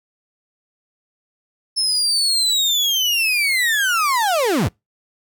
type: linear sweep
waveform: 35% pulse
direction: down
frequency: 5274 to 58.9 Hz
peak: -14 dBFS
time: 1.76-4.69 s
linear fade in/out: 20 ms
effects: noise-tail reverb RT60 0.2 s tail -26 dB re dry